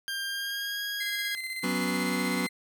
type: tone with pitch glide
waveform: 20% pulse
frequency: 1595 to 1642.7 Hz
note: G6 to G#6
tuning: +30 to -19 cents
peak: -26 dBFS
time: 0.08-1.35 s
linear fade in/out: 0 ms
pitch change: +51 cents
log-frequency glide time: 0.25-0.83 s
type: tone with tremolo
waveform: 35% pulse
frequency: 2067 Hz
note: C7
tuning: 22 cents flat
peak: -30 dBFS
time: 1-2.49 s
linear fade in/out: 10 ms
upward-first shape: square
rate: 16 Hz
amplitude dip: 40%
type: chord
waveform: sawtooth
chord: F# suspended fourth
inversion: none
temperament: just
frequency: 185 / 246.7 / 277.5 Hz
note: F#3 / B3 / C#4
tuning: 0 / -2 / +2 cents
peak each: -27 / -27 / -29 dBFS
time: 1.63-2.47 s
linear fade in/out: 10 ms
effects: none